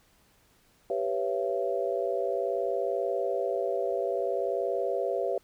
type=chord; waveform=sine; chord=C# half-diminished seventh; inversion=second; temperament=equal with one note detuned; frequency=392 / 493.9 / 554.4 / 675.1 Hz; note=G4 / B4 / C#5 / E5; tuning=0 / 0 / 0 / +41 cents; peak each=-32 dBFS; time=0.9-5.38 s; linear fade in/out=2 ms; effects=pink hiss -64 dBFS RMS until 5.43 s

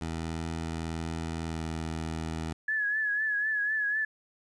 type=tone with pitch glide; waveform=15% pulse; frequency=81.7 to 80.48 Hz; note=E2 to E2; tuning=-15 to -41 cents; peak=-26 dBFS; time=0.01-2.53 s; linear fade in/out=5 ms; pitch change=-26 cents; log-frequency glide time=1.49-1.61 s
type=tone with vibrato; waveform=sine; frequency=1706 Hz; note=G#6; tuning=46 cents sharp; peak=-26 dBFS; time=2.68-4.05 s; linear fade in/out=5 ms; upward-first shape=triangle; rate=4 Hz; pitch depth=64 cents each way
effects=resampled to 22050 Hz + 11-bit

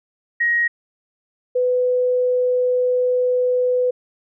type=tone pair in turn; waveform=sine; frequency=1886 / 499.5 Hz; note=A#6 / B4; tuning=+20 / +20 cents; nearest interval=octave + major seventh; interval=2300 cents; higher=first; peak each=-15 dBFS; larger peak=neither; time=0.4-0.68 / 1.55-3.91 s; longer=second; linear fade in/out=10 ms; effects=none

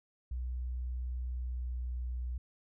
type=tone with pitch glide; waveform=sine; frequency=62 to 61.5 Hz; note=B1 to B1; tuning=+7 to -7 cents; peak=-34 dBFS; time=0.31-2.38 s; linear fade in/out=5 ms; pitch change=-14 cents; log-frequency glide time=1.33-1.76 s; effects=none

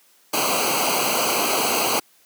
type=noise with comb filter; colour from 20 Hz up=pink; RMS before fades=-21 dBFS; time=0.33-2 s; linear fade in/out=10 ms; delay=0.56 ms; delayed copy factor=-0.9; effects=white hiss -57 dBFS RMS until 2.25 s + high-pass 200 Hz 12 dB/octave

